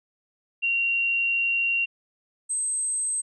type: tone pair in turn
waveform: sine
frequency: 2756 / 8259 Hz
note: F7 / C9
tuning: -24 / -24 cents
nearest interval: octave + perfect fifth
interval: 1900 cents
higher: second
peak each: -21 / -24 dBFS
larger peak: first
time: 0.62-1.86 / 2.49-3.22 s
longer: first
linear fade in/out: 20 ms
effects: none